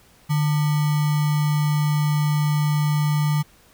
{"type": "tone with sample-and-hold", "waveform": "sine", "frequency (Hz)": 150, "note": "D3", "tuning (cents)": 37, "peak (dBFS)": -17, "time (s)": [0.29, 3.43], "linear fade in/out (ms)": 20, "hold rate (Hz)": 1050, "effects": ["pink hiss -54 dBFS RMS until 3.73 s"]}